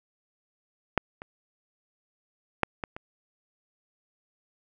clicks, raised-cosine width 0.5 ms, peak -6 / -24 / -6 / -16 / -23 dBFS, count 5, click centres 0.977 / 1.219 / 2.633 / 2.838 / 2.965 s, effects none

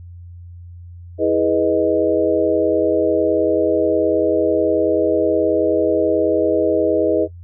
sine chord, E major seventh, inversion none, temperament equal with one note detuned, 324.5 / 415.3 / 493.9 / 622.3 Hz, E4 / G#4 / B4 / D#5, -27 / 0 / 0 / 0 cents, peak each -19 dBFS, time 1.18-7.28 s, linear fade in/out 50 ms, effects noise-tail reverb RT60 0.1 s tail -19 dB re dry + added 87 Hz sine -34 dBFS peak until 7.43 s

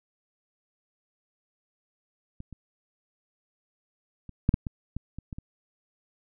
clicks, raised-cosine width 5 ms, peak -27 / -30 / -29 / -8 / -9 / -19 / -20 / -25 / -24 / -25 dBFS, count 10, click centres 2.404 / 2.527 / 4.293 / 4.491 / 4.541 / 4.668 / 4.966 / 5.186 / 5.328 / 5.385 s, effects none

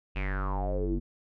square tone with low-pass filter sweep, 48.1 Hz, G1, 32 cents flat, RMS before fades -30 dBFS, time 0.15-1 s, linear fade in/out 20 ms, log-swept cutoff 2700 to 270 Hz, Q 8.6, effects none

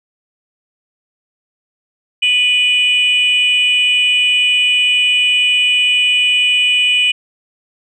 sine tone pair together, 2471 / 2960 Hz, D#7 / F#7, -13 / 0 cents, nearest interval minor third, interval 313 cents, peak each -11 dBFS, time 2.22-7.12 s, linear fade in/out 10 ms, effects tanh soft clip ceiling -6 dBFS

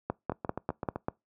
two click trains, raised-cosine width 1 ms, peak -15 / -19 dBFS, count 6 / 6, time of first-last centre 0.1-1.084 / 0.32-0.959 s, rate 5.08 / 7.82 Hz, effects noise-tail reverb RT60 0.2 s tail -24 dB re dry + high-pass 80 Hz 12 dB/octave

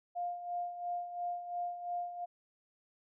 sine tone with tremolo, 704 Hz, F5, 14 cents sharp, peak -33 dBFS, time 0.15-2.26 s, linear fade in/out 20 ms, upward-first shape sine, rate 2.9 Hz, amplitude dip 65%, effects none

